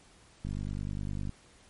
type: click train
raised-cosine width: 5 ms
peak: -24 dBFS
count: 43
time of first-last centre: 0.45-1.293 s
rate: 49.8 Hz
effects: pink hiss -59 dBFS RMS until 1.69 s + MP3 48 kbps